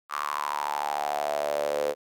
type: tone with high-pass filter sweep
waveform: sawtooth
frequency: 73.42 Hz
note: D2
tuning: in tune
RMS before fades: -29 dBFS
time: 0.09-1.95 s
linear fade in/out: 50 ms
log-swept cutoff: 1200 to 490 Hz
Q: 7.5
effects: none